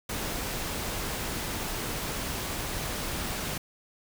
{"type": "noise", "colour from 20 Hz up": "pink", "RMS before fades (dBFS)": -33, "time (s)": [0.09, 3.58], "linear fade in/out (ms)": 5, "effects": []}